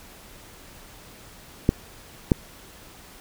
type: clicks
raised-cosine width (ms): 3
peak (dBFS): -3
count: 2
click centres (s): 1.691 / 2.318
effects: pink hiss -47 dBFS RMS until 3.2 s